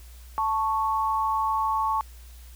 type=tone pair together; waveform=sine; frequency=880 / 1107.4 Hz; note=A5 / C#6; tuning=0 / -2 cents; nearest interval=major third; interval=398 cents; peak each=-25 dBFS; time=0.38-2.01 s; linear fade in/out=0 ms; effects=added 60 Hz sine -43 dBFS peak until 2.55 s + white hiss -54 dBFS RMS until 2.55 s